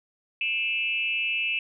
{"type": "tone with frequency modulation", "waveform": "sine", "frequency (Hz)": 2637, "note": "E7", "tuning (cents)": 0, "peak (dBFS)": -24, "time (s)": [0.41, 1.59], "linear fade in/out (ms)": 2, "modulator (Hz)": 242, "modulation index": 0.76, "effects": []}